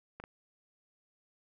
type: clicks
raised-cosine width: 0.5 ms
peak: -29 dBFS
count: 2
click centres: 0.2 / 0.239 s
effects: none